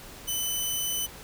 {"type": "tone", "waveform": "10% pulse", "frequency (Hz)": 3010, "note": "F#7", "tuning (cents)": 29, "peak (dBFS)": -19, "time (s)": [0.27, 1.07], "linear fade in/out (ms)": 20, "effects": ["pink hiss -45 dBFS RMS until 1.23 s"]}